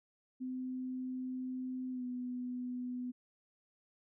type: tone with pitch glide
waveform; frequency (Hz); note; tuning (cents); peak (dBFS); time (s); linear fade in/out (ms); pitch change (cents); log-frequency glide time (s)
sine; 256.1 to 248.7; C4 to B3; -37 to +12; -37; 0.4-3.12; 20; -51; 1.91-2.04
effects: none